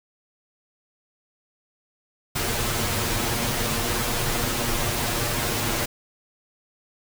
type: noise with comb filter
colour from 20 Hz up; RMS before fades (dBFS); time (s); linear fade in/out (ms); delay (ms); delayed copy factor
pink; -25; 2.35-5.86; 10; 8.5; +0.85
effects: none